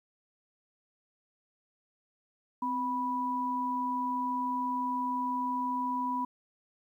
sine tone pair together, 257.2 / 983.2 Hz, C4 / B5, -30 / -8 cents, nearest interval octave + major seventh, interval 2322 cents, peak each -35 / -30 dBFS, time 2.62-6.25 s, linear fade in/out 5 ms, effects 11-bit

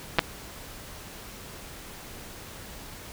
clicks, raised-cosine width 0.3 ms, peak -3 dBFS, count 2, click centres 0.186 / 0.192 s, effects pink hiss -43 dBFS RMS until 3.12 s

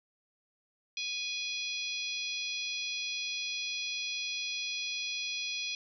harmonic tone with a mistuned harmonic, 827 Hz, G#5, 8 cents flat, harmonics 3 / 4 / 5 / 6 / 7, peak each -37 / -39 / -41 / -43 / -44 dBFS, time 0.97-5.75 s, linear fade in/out 2 ms, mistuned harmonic 4, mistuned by +25 cents, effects none

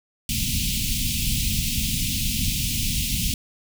pink band-stop noise, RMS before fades -24 dBFS, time 0.29-3.34 s, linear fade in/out 2 ms, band 250 to 2500 Hz, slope 48 dB/octave, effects none

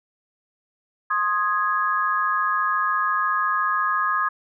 sine chord, Ab major, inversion first, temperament equal with one note detuned, 1058.7 / 1244.5 / 1661.2 Hz, C6 / Eb6 / Ab6, +20 / 0 / 0 cents, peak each -25 / -22 / -25 dBFS, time 1.1-4.29 s, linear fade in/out 10 ms, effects none

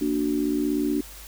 sine chord, Bb augmented, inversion none, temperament equal, 233.1 / 293.7 / 370 Hz, Bb3 / D4 / F#4, 0 / 0 / 0 cents, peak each -29 / -23 / -29 dBFS, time 0.01-1.01 s, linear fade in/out 5 ms, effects added 50 Hz sine -44 dBFS peak until 1.27 s + white hiss -44 dBFS RMS until 1.27 s

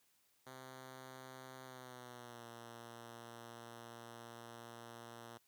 5% pulse tone with pitch glide, 130.1 to 117.25 Hz, C3 to A#2, -9 to +11 cents, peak -40 dBFS, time 0.46-5.38 s, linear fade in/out 10 ms, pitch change -180 cents, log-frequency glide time 1.64-2.46 s, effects white hiss -75 dBFS RMS until 5.47 s + high-pass 60 Hz 12 dB/octave

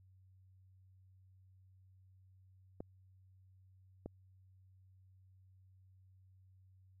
clicks, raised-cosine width 2 ms, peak -30 dBFS, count 2, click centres 2.805 / 4.06 s, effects added 94 Hz sine -62 dBFS peak until 7 s

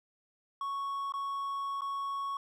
triangle tone with dropouts, 1108.7 Hz, C#6, in tune, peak -31 dBFS, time 0.61-2.37 s, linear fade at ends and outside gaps 2 ms, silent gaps 1.122-1.138 / 1.809-1.818 s, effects none

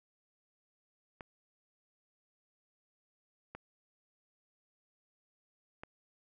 clicks, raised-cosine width 0.5 ms, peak -29 dBFS, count 3, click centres 1.208 / 3.55 / 5.835 s, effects none

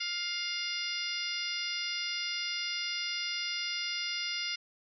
harmonic tone, 704 Hz, F5, 14 cents sharp, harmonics 2 / 3 / 4 / 5 / 6 / 7 / 8, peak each -44 / -38 / -39 / -41 / -45 / -37 / -45 dBFS, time 0-4.56 s, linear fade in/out 10 ms, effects none

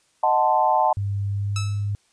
sine chord, D# diminished seventh, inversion none, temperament equal with one note detuned, 622.3 / 740 / 880 / 1039.3 Hz, D#5 / F#5 / A5 / C6, 0 / 0 / 0 / -12 cents, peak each -24 / -21 / -19 / -25 dBFS, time 0.23-0.93 s, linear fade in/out 5 ms
sine tone with pitch glide, 100 to 101.98 Hz, G2 to G#2, +35 to -31 cents, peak -22 dBFS, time 0.97-1.95 s, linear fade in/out 0 ms, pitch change +34 cents, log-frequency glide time 1.29-1.63 s
10% pulse tone with exponential decay, 1306 Hz, E6, 17 cents flat, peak -18 dBFS, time 1.56-1.91 s, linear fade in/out 2 ms, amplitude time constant 74 ms
effects white hiss -63 dBFS RMS until 2.12 s + resampled to 22050 Hz

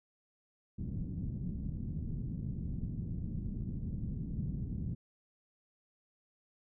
white low-pass noise, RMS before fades -38 dBFS, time 0.78-4.95 s, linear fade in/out 10 ms, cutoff 200 Hz, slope 24 dB/octave, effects none

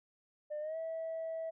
sine tone with pitch glide, 600 to 650.5 Hz, D5 to E5, +37 to -23 cents, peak -35 dBFS, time 0.5-1.51 s, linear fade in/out 20 ms, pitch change +140 cents, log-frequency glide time 0.6-0.77 s, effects tanh soft clip ceiling -34 dBFS

